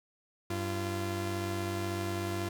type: tone pair together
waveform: sawtooth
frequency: 96.25 / 343 Hz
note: G2 / F4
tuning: -31 / -31 cents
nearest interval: octave + minor seventh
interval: 2200 cents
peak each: -31 / -31 dBFS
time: 0.5-2.49 s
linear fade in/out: 5 ms
effects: none